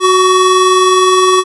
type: tone pair together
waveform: square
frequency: 370.2 / 1130 Hz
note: F#4 / C#6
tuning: +1 / +33 cents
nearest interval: octave + perfect fifth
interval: 1932 cents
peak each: -10 dBFS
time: 0-1.44 s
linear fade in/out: 50 ms
effects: resampled to 24000 Hz